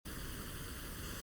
pink noise with comb filter, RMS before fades -44 dBFS, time 0.05-1.21 s, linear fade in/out 10 ms, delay 0.64 ms, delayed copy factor +0.8, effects Opus 32 kbps

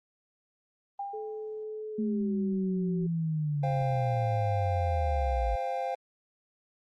sine tone with exponential decay, 800 Hz, G5, 35 cents sharp, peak -31 dBFS, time 0.99-1.82 s, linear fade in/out 5 ms, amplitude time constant 180 ms
sine tone with pitch glide, 430.9 to 377.3 Hz, A4 to F#4, -36 to +34 cents, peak -35 dBFS, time 1.13-3.07 s, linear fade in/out 10 ms, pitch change -230 cents, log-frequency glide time 1.92-2.34 s
sine linear sweep, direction down, 220 to 52.9 Hz, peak -27 dBFS, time 1.98-5.56 s, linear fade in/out 10 ms
triangle chord, C suspended fourth, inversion none, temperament equal with one note detuned, 523.3 / 698.5 / 796.8 Hz, C5 / F5 / G5, 0 / 0 / +28 cents, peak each -32 dBFS, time 3.63-5.95 s, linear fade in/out 5 ms
effects Opus 24 kbps

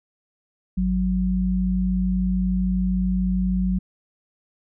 sine tone pair together, 51.91 / 185 Hz, G#1 / F#3, 0 / 0 cents, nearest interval octave + minor seventh, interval 2200 cents, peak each -24 / -20 dBFS, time 0.77-3.79 s, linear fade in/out 10 ms, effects none

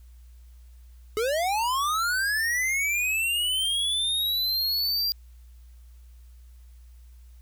square linear sweep, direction up, 415.2 to 4785 Hz, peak -24 dBFS, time 1.17-5.12 s, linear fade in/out 0 ms, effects added 60 Hz sine -46 dBFS peak until 7.41 s + white hiss -66 dBFS RMS until 7.41 s

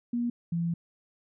sine tone pair in turn, 238.9 / 169.11 Hz, A#3 / E3, +43 / +45 cents, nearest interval tritone, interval 598 cents, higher first, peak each -26 dBFS, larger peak neither, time 0.13-0.3 / 0.52-0.74 s, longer second, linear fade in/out 5 ms, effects none

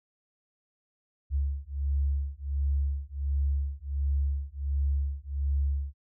sine beating tone pair, 69.3 / 70.7 Hz, C#2 / C#2, 0 / +35 cents, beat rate 1.4 Hz, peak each -29 dBFS, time 1.3-5.94 s, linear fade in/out 50 ms, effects none

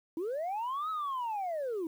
sine linear two-way sweep, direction up then down, 307.8 to 1301 to 307.8 Hz, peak -30 dBFS, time 0.17-1.87 s, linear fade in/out 2 ms, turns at 0.9 s, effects tanh soft clip ceiling -30 dBFS + 10-bit

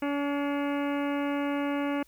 harmonic tone with a mistuned harmonic, 284.9 Hz, C#4, 48 cents sharp, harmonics 1 / 2 / 3 / 4 / 5 / 6 / 7 / 8 / 9 / 10, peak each -28 / -34 / -38 / -40 / -42 / -44 / -45 / -46 / -47 / -48 dBFS, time 0.02-2.03 s, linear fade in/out 5 ms, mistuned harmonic 7, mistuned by +74 cents, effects added 50 Hz sine -63 dBFS peak until 2.07 s + white hiss -63 dBFS RMS until 2.07 s

